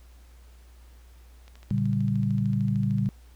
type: click train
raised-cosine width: 0.2 ms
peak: -33 dBFS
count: 22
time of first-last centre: 1.48-3.059 s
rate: 13.3 Hz
type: chord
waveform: sine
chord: G minor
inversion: first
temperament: equal with one note detuned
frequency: 116.54 / 143.06 / 196 Hz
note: Bb2 / D3 / G3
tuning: 0 / -45 / 0 cents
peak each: -26 / -28 / -26 dBFS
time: 1.71-3.09 s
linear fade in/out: 0 ms
effects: added 60 Hz sine -48 dBFS peak until 3.35 s + pink hiss -61 dBFS RMS until 3.35 s